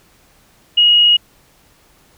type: tone with frequency modulation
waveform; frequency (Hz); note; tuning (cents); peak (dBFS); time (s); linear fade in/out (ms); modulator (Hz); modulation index
sine; 2886; F#7; -44; -7; 0.77-1.17; 10; 46.8; 0.26
effects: pink hiss -52 dBFS RMS until 2.17 s